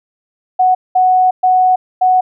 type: tone bursts at uneven times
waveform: sine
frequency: 740 Hz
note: F#5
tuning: in tune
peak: -7 dBFS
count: 4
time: 0.59-0.75 / 0.95-1.31 / 1.43-1.76 / 2.01-2.21 s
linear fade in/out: 10 ms
effects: none